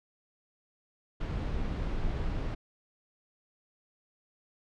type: noise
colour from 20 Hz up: brown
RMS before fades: -32 dBFS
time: 1.2-2.55 s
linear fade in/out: 10 ms
effects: low-pass 4000 Hz 12 dB/octave